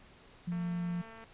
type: tone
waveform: sine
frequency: 174.61 Hz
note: F3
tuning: in tune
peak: -32 dBFS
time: 0.47-1.02 s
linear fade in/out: 10 ms
type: click train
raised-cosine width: 0.5 ms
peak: -37 dBFS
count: 163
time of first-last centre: 0.52-1.24 s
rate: 225 Hz
effects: pink hiss -58 dBFS RMS until 1.33 s + resampled to 8000 Hz